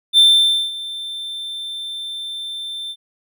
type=tone with ADSR envelope; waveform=triangle; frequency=3560 Hz; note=A7; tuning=20 cents sharp; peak=-5 dBFS; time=0.13-2.96 s; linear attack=50 ms; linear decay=530 ms; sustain=-19 dB; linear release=55 ms; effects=none